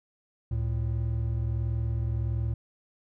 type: tone pair together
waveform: triangle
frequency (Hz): 70.62 / 112.1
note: C#2 / A2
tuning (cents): +33 / +33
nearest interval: minor sixth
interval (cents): 800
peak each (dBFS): -28 / -26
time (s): 0.51-2.54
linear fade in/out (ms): 5
effects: none